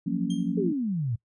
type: chord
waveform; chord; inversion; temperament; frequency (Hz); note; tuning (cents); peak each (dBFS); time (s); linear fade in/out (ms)
sine; Gb major seventh; third; just; 173.43 / 185 / 231.2 / 277.5; F3 / Gb3 / Bb3 / Db4; -12 / 0 / -14 / +2; -30; 0.06-0.73; 10
type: tone with exponential decay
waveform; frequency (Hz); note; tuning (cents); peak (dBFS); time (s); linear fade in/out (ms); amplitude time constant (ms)
sawtooth; 3200; G7; +35; -33; 0.3-0.55; 5; 53
type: exponential sweep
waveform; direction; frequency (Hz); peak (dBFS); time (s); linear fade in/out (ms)
sine; down; 435.2 to 107.7; -25; 0.57-1.16; 10
effects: noise-tail reverb RT60 0.1 s tail -23 dB re dry + resampled to 24000 Hz